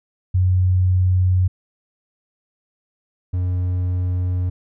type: tone pair in turn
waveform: sine / triangle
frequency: 91.9 / 90.37 Hz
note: F#2 / F#2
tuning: -11 / -40 cents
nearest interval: unison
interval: 29 cents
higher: first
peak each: -13 / -16 dBFS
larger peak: first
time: 0.34-1.48 / 3.33-4.5 s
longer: second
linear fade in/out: 10 ms
effects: none